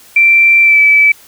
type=tone with pitch glide; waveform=sine; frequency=2349 to 2305 Hz; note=D7 to D7; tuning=0 to -33 cents; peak=-4 dBFS; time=0.16-1.12 s; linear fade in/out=5 ms; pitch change=-33 cents; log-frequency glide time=0.62-0.8 s; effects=white hiss -41 dBFS RMS until 1.27 s